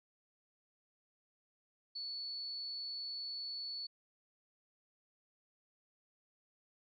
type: tone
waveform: sine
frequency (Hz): 4435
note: C#8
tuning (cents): 0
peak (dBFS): -40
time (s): 1.95-3.87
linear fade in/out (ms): 10
effects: none